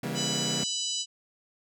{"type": "chord", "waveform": "sawtooth", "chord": "C# diminished seventh", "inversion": "none", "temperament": "just", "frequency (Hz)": [138.59, 166.31, 199.57, 239.5], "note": ["C#3", "E3", "G3", "Bb3"], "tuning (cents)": [0, 16, 31, 47], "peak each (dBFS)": -32, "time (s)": [0.03, 0.64], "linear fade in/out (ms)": 5}
{"type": "harmonic tone", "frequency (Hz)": 991, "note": "B5", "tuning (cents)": 6, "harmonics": [3, 4, 5, 6, 7, 8], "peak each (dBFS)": [-34, -35, -36, -37, -37, -38], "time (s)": [0.14, 1.06], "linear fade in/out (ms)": 50}
{"effects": []}